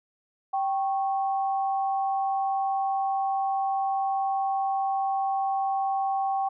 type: tone pair together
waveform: sine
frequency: 779.4 / 1100 Hz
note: G5 / C#6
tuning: -10 / -14 cents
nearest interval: tritone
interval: 596 cents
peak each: -24 / -34 dBFS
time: 0.53-6.49 s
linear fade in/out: 10 ms
effects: none